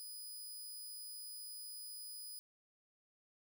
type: tone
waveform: 10% pulse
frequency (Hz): 4978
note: D#8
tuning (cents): 0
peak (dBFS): -40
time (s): 0-2.39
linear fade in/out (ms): 0
effects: none